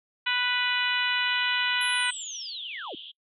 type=harmonic tone; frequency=493.9 Hz; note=B4; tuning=in tune; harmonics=2 / 3 / 4 / 5 / 6 / 7 / 8; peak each=-34 / -29 / -31 / -30 / -29 / -36 / -36 dBFS; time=0.26-2.11 s; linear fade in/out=10 ms
type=band-pass noise; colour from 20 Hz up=pink; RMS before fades=-43 dBFS; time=1.26-3.12 s; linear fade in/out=20 ms; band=3000 to 3500 Hz; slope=96 dB/octave
type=linear sweep; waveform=sine; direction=down; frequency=11175 to 246.1 Hz; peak=-35 dBFS; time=1.81-2.95 s; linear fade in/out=2 ms
effects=noise-tail reverb RT60 0.1 s tail -26 dB re dry